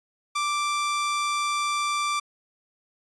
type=tone; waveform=sawtooth; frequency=1174.7 Hz; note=D6; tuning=in tune; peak=-20 dBFS; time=0.35-2.2 s; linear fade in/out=10 ms; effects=resampled to 22050 Hz